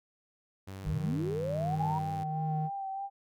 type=tone; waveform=sawtooth; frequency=96.4 Hz; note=G2; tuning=28 cents flat; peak=-37 dBFS; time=0.67-2.24 s; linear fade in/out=10 ms
type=tone with tremolo; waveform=triangle; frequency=155 Hz; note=D#3; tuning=6 cents flat; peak=-28 dBFS; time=0.83-2.7 s; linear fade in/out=50 ms; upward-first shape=sine; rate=1.3 Hz; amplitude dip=50%
type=linear sweep; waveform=sine; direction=up; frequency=32.7 to 969 Hz; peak=-32 dBFS; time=0.86-1.99 s; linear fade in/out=10 ms
type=tone with vibrato; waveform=sine; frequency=782 Hz; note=G5; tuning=4 cents flat; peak=-34 dBFS; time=1.72-3.1 s; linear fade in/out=50 ms; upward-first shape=sine; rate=3.2 Hz; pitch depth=25 cents each way
effects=none